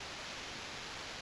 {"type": "noise with sample-and-hold", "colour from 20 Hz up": "white", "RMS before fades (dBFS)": -45, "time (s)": [0, 1.21], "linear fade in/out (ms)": 5, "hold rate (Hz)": 8820, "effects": ["resampled to 22050 Hz"]}